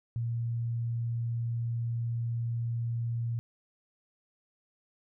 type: tone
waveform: sine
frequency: 117 Hz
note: A#2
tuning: 7 cents sharp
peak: -29 dBFS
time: 0.16-3.39 s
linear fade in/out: 0 ms
effects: none